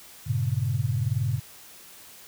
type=chord; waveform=sine; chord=G diminished; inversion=none; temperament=equal; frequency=98 / 116.54 / 138.59 Hz; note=G2 / Bb2 / Db3; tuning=0 / 0 / 0 cents; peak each=-29 / -26 / -28 dBFS; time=0.26-1.4 s; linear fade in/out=20 ms; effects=white hiss -48 dBFS RMS until 2.27 s